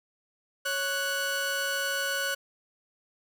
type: tone pair together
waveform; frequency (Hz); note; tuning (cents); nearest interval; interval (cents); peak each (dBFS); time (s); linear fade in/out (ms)
sawtooth; 554.4 / 1481; C#5 / F#6; 0 / +1; octave + perfect fourth; 1701; -30 / -25; 0.65-2.35; 10
effects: none